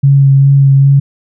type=tone with vibrato; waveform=sine; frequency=137.9 Hz; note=C#3; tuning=9 cents flat; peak=-3 dBFS; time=0.03-1 s; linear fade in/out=10 ms; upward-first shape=sine; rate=2.5 Hz; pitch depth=16 cents each way; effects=none